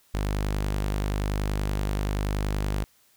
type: tone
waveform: sawtooth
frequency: 50.5 Hz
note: G#1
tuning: 48 cents flat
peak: -21 dBFS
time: 0.14-2.84 s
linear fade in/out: 0 ms
effects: white hiss -62 dBFS RMS until 3.16 s